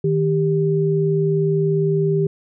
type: tone pair together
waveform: sine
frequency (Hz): 156.68 / 394.8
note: D#3 / G4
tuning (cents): +12 / +12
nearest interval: octave + major third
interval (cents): 1600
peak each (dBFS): -18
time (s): 0.04-2.27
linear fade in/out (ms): 5
effects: none